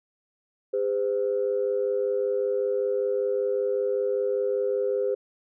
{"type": "tone pair together", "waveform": "sine", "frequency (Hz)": [404.8, 510], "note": ["G#4", "C5"], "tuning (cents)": [-44, -44], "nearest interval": "major third", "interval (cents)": 400, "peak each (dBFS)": -25, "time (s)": [0.73, 5.15], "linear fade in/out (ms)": 10, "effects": ["tanh soft clip ceiling -15 dBFS"]}